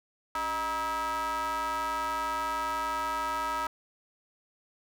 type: ring-modulated tone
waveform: square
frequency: 167.9 Hz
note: E3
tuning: 32 cents sharp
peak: -27 dBFS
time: 0.35-3.67 s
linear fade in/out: 2 ms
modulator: 1120 Hz
effects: none